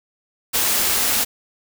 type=band-stop noise; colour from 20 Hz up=white; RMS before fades=-19 dBFS; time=0.53-1.25 s; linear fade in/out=20 ms; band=110 to 180 Hz; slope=96 dB/octave; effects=none